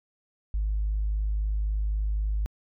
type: tone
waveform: sine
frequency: 51.91 Hz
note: G#1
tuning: in tune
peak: -23 dBFS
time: 0.54-2.46 s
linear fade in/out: 0 ms
effects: tanh soft clip ceiling -20 dBFS